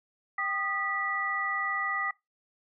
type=tone cluster; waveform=sine; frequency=785 / 1230 / 1957 Hz; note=G5 / D#6 / B6; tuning=+2 / -20 / -16 cents; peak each=-38 / -32 / -30 dBFS; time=0.38-2.11 s; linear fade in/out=5 ms; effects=noise-tail reverb RT60 0.2 s tail -22 dB re dry